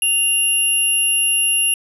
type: tone pair together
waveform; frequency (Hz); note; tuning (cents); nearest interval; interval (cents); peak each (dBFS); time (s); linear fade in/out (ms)
sine; 2794 / 11176; F7 / F9; 0 / 0; 2 octaves; 2400; -16; 0.02-1.74; 2
effects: tanh soft clip ceiling -7 dBFS